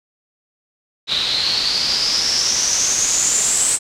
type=noise with low-pass filter sweep; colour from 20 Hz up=white; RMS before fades=-18 dBFS; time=1.07-3.79 s; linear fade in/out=50 ms; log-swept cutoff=3800 to 8100 Hz; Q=8.8; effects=none